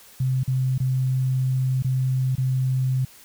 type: tone with dropouts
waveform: sine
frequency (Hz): 130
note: C3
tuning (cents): -11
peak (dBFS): -19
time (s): 0.2-3.05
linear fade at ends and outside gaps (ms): 5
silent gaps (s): 0.434-0.477 / 0.78-0.801 / 1.824-1.845 / 2.354-2.38
effects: white hiss -49 dBFS RMS until 3.24 s